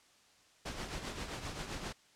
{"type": "noise with tremolo", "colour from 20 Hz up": "pink", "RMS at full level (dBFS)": -39, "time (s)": [0.65, 1.93], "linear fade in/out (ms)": 10, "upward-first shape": "triangle", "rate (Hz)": 7.6, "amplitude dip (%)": 60, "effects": ["white hiss -65 dBFS RMS until 2.15 s", "low-pass 7000 Hz 12 dB/octave"]}